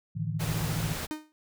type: chord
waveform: sine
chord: A suspended fourth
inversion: none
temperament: equal with one note detuned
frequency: 110 / 150.53 / 164.81 Hz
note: A2 / D3 / E3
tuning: 0 / +43 / 0 cents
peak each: -33 dBFS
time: 0.15-0.94 s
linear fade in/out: 20 ms
type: noise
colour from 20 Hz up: pink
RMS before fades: -35 dBFS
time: 0.39-1.07 s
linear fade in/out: 20 ms
type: tone with exponential decay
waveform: 45% pulse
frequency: 307.6 Hz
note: D#4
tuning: 20 cents flat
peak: -28 dBFS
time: 1.11-1.32 s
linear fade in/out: 0 ms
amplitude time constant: 44 ms
effects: none